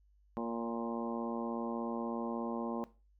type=harmonic tone with a mistuned harmonic; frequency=116.54 Hz; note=A#2; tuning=in tune; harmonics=2 / 3 / 4 / 5 / 6 / 7 / 8 / 9; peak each=-37 / -42 / -43 / -44 / -49 / -46 / -48 / -46 dBFS; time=0.37-2.84 s; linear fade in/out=0 ms; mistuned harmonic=5; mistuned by=-15 cents; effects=noise-tail reverb RT60 0.3 s tail -17 dB re dry + added 50 Hz sine -64 dBFS peak until 3.19 s